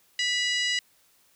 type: harmonic tone with a mistuned harmonic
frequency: 987.8 Hz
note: B5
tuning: in tune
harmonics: 2 / 3 / 4 / 5 / 6 / 7 / 8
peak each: -28 / -28 / -33 / -33 / -39 / -40 / -40 dBFS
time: 0.19-0.79 s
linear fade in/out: 2 ms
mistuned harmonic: 3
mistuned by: -39 cents
effects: white hiss -63 dBFS RMS until 1.35 s